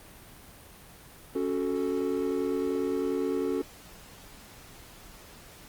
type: chord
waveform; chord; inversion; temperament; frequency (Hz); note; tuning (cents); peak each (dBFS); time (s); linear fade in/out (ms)
triangle; F# minor; second; equal; 277.2 / 370 / 440; C#4 / F#4 / A4; 0 / 0 / 0; -29; 1.35-3.62; 5
effects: pink hiss -50 dBFS RMS until 5.68 s + Opus 32 kbps